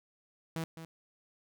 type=tone with echo; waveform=sawtooth; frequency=162.9 Hz; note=E3; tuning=20 cents flat; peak=-30 dBFS; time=0.56-0.64 s; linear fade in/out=0 ms; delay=210 ms; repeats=1; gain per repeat=-10 dB; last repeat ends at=0.85 s; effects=none